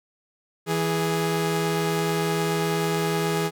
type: tone pair together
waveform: sawtooth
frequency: 164.24 / 415.3 Hz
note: E3 / G#4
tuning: -6 / 0 cents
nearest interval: octave + major third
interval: 1606 cents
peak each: -21 dBFS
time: 0.66-3.51 s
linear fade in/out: 50 ms
effects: none